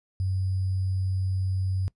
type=tone with sample-and-hold; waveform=sine; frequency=94.3 Hz; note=F#2; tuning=33 cents sharp; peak=-24 dBFS; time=0.2-1.88 s; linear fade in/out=0 ms; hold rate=4900 Hz; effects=noise-tail reverb RT60 0.1 s tail -20 dB re dry + resampled to 24000 Hz